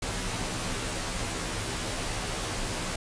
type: noise with comb filter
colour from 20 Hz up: pink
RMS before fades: -32 dBFS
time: 0.02-2.96 s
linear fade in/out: 5 ms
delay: 14 ms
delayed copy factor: -0.85
effects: resampled to 22050 Hz